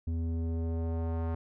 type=tone with low-pass filter sweep; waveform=square; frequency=82.41 Hz; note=E2; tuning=in tune; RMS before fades=-32 dBFS; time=0.07-1.35 s; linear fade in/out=5 ms; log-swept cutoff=220 to 1100 Hz; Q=1.1; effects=none